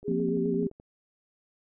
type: click train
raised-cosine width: 2 ms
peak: -35 dBFS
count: 10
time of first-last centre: 0.03-0.799 s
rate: 11.7 Hz
type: tone with vibrato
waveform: sine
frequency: 400.4 Hz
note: G4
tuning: 37 cents sharp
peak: -28 dBFS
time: 0.04-0.7 s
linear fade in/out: 50 ms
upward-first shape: sine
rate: 7.4 Hz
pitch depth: 53 cents each way
type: chord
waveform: sine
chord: F suspended fourth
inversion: none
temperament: just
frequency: 174.61 / 232.8 / 261.9 Hz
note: F3 / Bb3 / C4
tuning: 0 / -2 / +2 cents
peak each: -31 dBFS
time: 0.08-0.67 s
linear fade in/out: 2 ms
effects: none